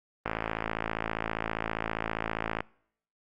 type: click train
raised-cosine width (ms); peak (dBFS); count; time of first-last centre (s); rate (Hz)
0.5; -14; 130; 0.26-2.605; 55
effects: noise-tail reverb RT60 0.7 s tail -26 dB re dry + Opus 24 kbps